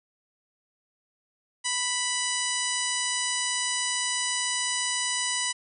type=harmonic tone; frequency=987.8 Hz; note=B5; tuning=in tune; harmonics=1 / 2 / 3 / 4 / 5 / 6 / 7 / 8 / 9; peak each=-36 / -33 / -33 / -36 / -36 / -35 / -37 / -36 / -32 dBFS; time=1.64-5.53 s; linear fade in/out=20 ms; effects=none